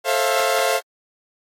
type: chord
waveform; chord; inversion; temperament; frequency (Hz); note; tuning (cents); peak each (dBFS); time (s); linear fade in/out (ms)
sawtooth; F major seventh; first; equal with one note detuned; 440 / 532.7 / 659.3 / 698.5; A4 / C5 / E5 / F5; 0 / +31 / 0 / 0; -21 / -18 / -20 / -18; 0.04-0.81; 50
effects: AAC 48 kbps